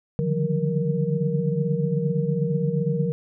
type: tone cluster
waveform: sine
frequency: 143.3 / 151.8 / 174.2 / 189.8 / 468.9 Hz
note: D3 / D#3 / F3 / F#3 / A#4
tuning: -42 / -42 / -4 / +44 / +10 cents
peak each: -29 / -25 / -26 / -31 / -27 dBFS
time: 0.19-3.12 s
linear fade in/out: 0 ms
effects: none